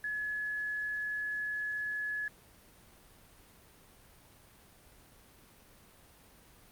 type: tone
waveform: sine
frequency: 1700 Hz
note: G#6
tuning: 40 cents sharp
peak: -33 dBFS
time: 0.04-2.28 s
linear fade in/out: 2 ms
effects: pink hiss -59 dBFS RMS until 6.71 s + Opus 32 kbps